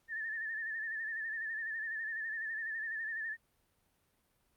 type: tone with vibrato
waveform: sine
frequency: 1781 Hz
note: A6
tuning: 21 cents sharp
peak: -36 dBFS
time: 0.08-3.37 s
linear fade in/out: 50 ms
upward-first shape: sine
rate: 12 Hz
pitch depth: 67 cents each way
effects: pink hiss -75 dBFS RMS until 4.56 s + Opus 48 kbps